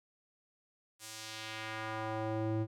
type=tone with band-pass filter sweep; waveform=square; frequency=110 Hz; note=A2; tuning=in tune; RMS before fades=-38 dBFS; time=0.99-2.67 s; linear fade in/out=50 ms; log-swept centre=9000 to 250 Hz; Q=1; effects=none